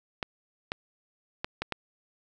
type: clicks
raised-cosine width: 0.3 ms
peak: -14 dBFS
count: 5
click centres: 0.228 / 0.719 / 1.445 / 1.62 / 1.723 s
effects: none